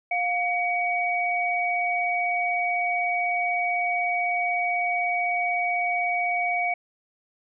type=tone pair together; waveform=sine; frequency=707.9 / 2259 Hz; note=F5 / C#7; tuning=+23 / +32 cents; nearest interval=octave + minor sixth; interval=2009 cents; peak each=-25 dBFS; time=0.11-6.74 s; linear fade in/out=5 ms; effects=none